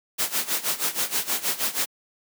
white noise with tremolo, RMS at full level -23 dBFS, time 0.18-1.86 s, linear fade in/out 20 ms, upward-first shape sine, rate 6.3 Hz, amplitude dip 85%, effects high-pass 200 Hz 12 dB/octave

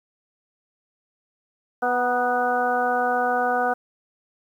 harmonic tone with a mistuned harmonic, 246.9 Hz, B3, in tune, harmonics 1 / 2 / 3 / 4 / 5 / 6, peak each -32 / -26 / -22 / -33 / -29 / -27 dBFS, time 1.82-3.74 s, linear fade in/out 10 ms, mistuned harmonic 4, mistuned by -41 cents, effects 9-bit

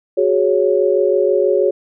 sine chord, F# suspended second, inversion none, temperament just, 370 / 416.2 / 555 Hz, F#4 / G#4 / C#5, 0 / +4 / +2 cents, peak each -16 dBFS, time 0.17-1.71 s, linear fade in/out 10 ms, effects none

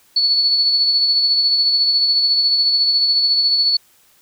sine tone with tremolo, 4428 Hz, C#8, 3 cents flat, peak -11 dBFS, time 0.16-3.77 s, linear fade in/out 5 ms, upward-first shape sine, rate 14 Hz, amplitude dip 35%, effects white hiss -54 dBFS RMS until 4.21 s

